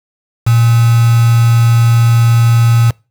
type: tone with quantisation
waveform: sine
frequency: 116.54 Hz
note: A#2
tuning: in tune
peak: -6 dBFS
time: 0.46-2.91 s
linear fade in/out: 10 ms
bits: 3
effects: noise-tail reverb RT60 0.3 s tail -25 dB re dry